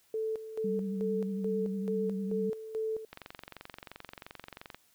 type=tone with tremolo; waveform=sine; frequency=440 Hz; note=A4; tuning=in tune; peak=-30 dBFS; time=0.14-3.05 s; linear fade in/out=2 ms; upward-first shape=square; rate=2.3 Hz; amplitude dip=70%
type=tone with vibrato; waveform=sine; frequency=194.2 Hz; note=G3; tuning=16 cents flat; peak=-32 dBFS; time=0.64-2.5 s; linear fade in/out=5 ms; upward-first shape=sine; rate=11 Hz; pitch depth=39 cents each way
type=click train; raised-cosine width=0.3 ms; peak=-27 dBFS; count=38; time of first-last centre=3.13-4.746 s; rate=22.9 Hz
effects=white hiss -67 dBFS RMS until 4.94 s